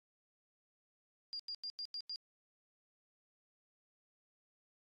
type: tone bursts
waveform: sine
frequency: 4804 Hz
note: D8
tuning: 38 cents sharp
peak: -40 dBFS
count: 6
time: 1.33-2.159 s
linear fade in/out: 0 ms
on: 64 ms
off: 89 ms
effects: AAC 32 kbps